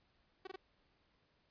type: tone bursts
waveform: sawtooth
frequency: 378.8 Hz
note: F#4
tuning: 41 cents sharp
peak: -40 dBFS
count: 3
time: 0.45-0.56 s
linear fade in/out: 5 ms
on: 22 ms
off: 22 ms
effects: pink hiss -75 dBFS RMS until 1.5 s + resampled to 11025 Hz